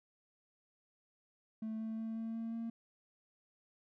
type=tone with pitch steps; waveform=triangle; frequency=220 / 221.8 / 223.6 / 225.4 / 227.2 / 229.1 Hz; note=A3 / A3 / A3 / A3 / A#3 / A#3; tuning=0 / +14 / +28 / +42 / -44 / -30 cents; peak=-35 dBFS; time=1.62-2.7 s; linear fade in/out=5 ms; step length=180 ms; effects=tanh soft clip ceiling -32 dBFS